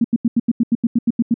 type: tone bursts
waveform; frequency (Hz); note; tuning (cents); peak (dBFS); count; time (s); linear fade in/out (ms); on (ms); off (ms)
sine; 233.1; A#3; 0; -11; 12; 0.01-1.342; 5; 34; 84
effects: none